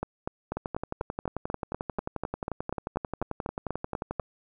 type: two click trains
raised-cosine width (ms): 1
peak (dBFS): -17 / -16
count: 42 / 18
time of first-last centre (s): 0.57-4.198 / 0.03-4.197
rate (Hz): 11.3 / 4.08
effects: none